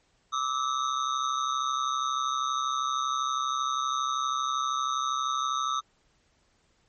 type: ring-modulated tone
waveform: square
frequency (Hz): 1233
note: D#6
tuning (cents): -16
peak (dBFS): -24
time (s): 0.32-5.81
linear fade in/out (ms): 20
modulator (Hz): 66.3
effects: pink hiss -68 dBFS RMS until 6.88 s + MP3 32 kbps